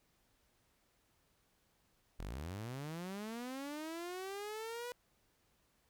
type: linear sweep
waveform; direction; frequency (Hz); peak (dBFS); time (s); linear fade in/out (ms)
sawtooth; up; 37.99 to 493.9; -38; 2.19-4.92; 0
effects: pink hiss -75 dBFS RMS until 5.89 s